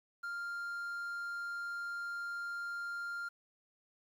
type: tone with quantisation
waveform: triangle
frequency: 1396.9 Hz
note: F6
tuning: in tune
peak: -36 dBFS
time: 0.23-3.29 s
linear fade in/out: 10 ms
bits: 11
effects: none